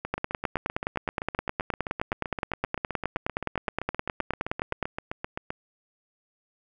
two click trains, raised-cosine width 0.5 ms, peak -11 / -16 dBFS, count 46 / 43, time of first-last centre 0.14-4.827 / 0.05-5.505 s, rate 9.6 / 7.7 Hz, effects none

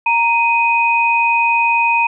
sine tone pair together, 931 / 2500 Hz, A#5 / D#7, -2 / +8 cents, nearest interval octave + perfect fourth, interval 1710 cents, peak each -14 dBFS, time 0.06-2.07 s, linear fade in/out 5 ms, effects none

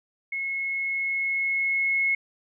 sine tone with level ramp, 2177 Hz, C#7, 32 cents flat, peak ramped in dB -27 to -20 dBFS, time 0.32-2.15 s, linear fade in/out 5 ms, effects none

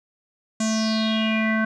square tone with low-pass filter sweep, 219.8 Hz, A3, 2 cents flat, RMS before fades -22 dBFS, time 0.6-1.65 s, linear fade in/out 5 ms, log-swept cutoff 7300 to 1600 Hz, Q 6, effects none

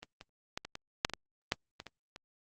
clicks, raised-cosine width 0.2 ms, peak -27 / -29 / -18 / -24 / -23 / -7 / -23 / -18 / -11 / -25 / -27 / -29 dBFS, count 12, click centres 0.03 / 0.211 / 0.575 / 0.65 / 0.754 / 1.049 / 1.097 / 1.136 / 1.521 / 1.801 / 1.867 / 2.161 s, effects Opus 32 kbps

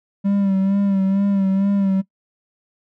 triangle tone with vibrato, 196 Hz, G3, in tune, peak -13 dBFS, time 0.24-2.02 s, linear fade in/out 20 ms, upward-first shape sine, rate 2.2 Hz, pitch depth 42 cents each way, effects noise-tail reverb RT60 0.1 s tail -20 dB re dry

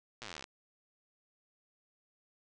slowing click train, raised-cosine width 0.2 ms, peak -26 dBFS, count 20, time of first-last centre 0.22-0.441 s, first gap 8 ms, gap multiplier 1.04, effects resampled to 22050 Hz + 9-bit

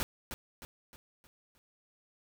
pink noise with echo, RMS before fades -33 dBFS, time 0-0.03 s, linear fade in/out 0 ms, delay 310 ms, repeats 5, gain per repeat -7 dB, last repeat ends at 1.58 s, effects none

